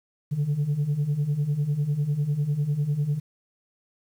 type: beating tone pair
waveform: sine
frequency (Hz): 140 / 150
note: C#3 / D3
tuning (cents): +18 / +37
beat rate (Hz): 10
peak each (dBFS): -26 / -22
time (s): 0.31-3.2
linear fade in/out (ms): 20
effects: tanh soft clip ceiling -19 dBFS + 9-bit